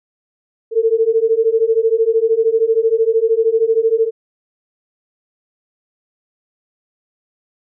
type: beating tone pair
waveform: sine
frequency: 443.1 / 456.1 Hz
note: A4 / A#4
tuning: +12 / -38 cents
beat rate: 13 Hz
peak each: -15 / -14 dBFS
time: 0.71-4.11 s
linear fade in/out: 50 ms
effects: none